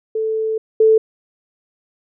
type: tone pair in turn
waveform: sine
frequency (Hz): 440 / 440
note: A4 / A4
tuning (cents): 0 / 0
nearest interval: unison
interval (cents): 0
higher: neither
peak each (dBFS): -17 / -8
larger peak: second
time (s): 0.15-0.58 / 0.8-0.98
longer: first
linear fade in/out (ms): 5
effects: none